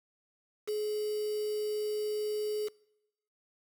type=tone with quantisation; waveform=sine; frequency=423.1 Hz; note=G#4; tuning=32 cents sharp; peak=-30 dBFS; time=0.67-2.69 s; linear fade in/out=20 ms; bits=7; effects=noise-tail reverb RT60 0.9 s tail -25 dB re dry